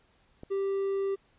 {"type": "click", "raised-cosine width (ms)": 2, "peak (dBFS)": -29, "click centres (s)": 0.434}
{"type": "tone", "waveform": "triangle", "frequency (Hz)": 392, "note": "G4", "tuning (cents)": 0, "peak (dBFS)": -25, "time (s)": [0.5, 1.16], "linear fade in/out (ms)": 20}
{"effects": ["pink hiss -66 dBFS RMS until 1.38 s", "resampled to 8000 Hz"]}